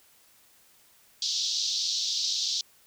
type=band-pass noise; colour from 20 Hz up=pink; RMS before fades=-29 dBFS; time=1.22-2.61 s; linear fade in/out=2 ms; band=3600 to 6000 Hz; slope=48 dB/octave; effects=white hiss -60 dBFS RMS until 2.86 s